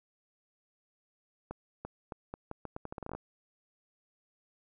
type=accelerating click train; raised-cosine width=1 ms; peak=-25 dBFS; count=16; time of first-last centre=1.51-3.15 s; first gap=340 ms; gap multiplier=0.8; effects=none